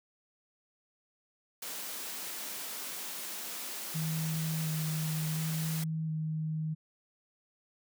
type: high-pass noise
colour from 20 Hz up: white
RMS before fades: -40 dBFS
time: 1.62-5.84 s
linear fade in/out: 5 ms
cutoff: 170 Hz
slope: 48 dB/octave
type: tone with vibrato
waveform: sine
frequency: 158.1 Hz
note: D#3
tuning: 28 cents sharp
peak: -31 dBFS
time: 3.94-6.75 s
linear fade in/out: 20 ms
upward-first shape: square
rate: 0.7 Hz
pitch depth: 13 cents each way
effects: none